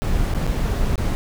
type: noise with dropouts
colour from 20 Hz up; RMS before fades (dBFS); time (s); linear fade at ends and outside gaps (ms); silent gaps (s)
brown; -20; 0.02-1.15; 0; 0.339-0.348 / 0.466-0.475 / 0.956-0.979
effects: none